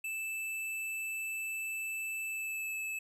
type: tone with pitch glide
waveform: square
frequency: 2637 to 2610 Hz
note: E7 to E7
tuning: 0 to -18 cents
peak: -36 dBFS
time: 0.04-2.99 s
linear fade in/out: 5 ms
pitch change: -18 cents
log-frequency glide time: 2.26-2.75 s
effects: none